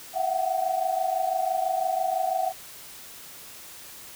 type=tone cluster; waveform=sine; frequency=662 / 731 / 757 Hz; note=E5 / F#5 / F#5; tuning=+7 / -21 / +39 cents; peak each=-29 / -29 / -26 dBFS; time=0.13-2.53 s; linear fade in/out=50 ms; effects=white hiss -44 dBFS RMS until 4.15 s